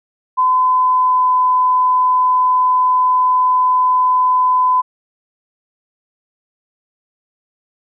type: tone with pitch glide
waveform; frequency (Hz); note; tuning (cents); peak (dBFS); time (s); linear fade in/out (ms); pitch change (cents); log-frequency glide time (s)
sine; 1017 to 1009.4; C6 to B5; -50 to +38; -10; 0.37-4.82; 20; -12; 0.5-1.34
effects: none